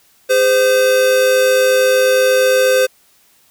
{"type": "tone pair together", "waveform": "square", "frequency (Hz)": [406.3, 514.7], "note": ["G#4", "C5"], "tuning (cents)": [-38, -29], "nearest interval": "major third", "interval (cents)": 409, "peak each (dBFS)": [-20, -11], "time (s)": [0.29, 2.87], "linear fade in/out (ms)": 20, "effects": ["white hiss -53 dBFS RMS until 3.5 s"]}